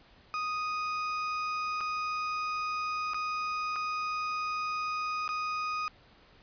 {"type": "tone with dropouts", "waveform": "35% pulse", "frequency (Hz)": 1244.5, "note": "D#6", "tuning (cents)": 0, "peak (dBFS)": -29, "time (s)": [0.34, 5.88], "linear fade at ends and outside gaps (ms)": 0, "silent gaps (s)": [[1.806, 1.81], [3.135, 3.144], [3.759, 3.762], [5.278, 5.29]], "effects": ["pink hiss -59 dBFS RMS until 6.42 s", "resampled to 11025 Hz"]}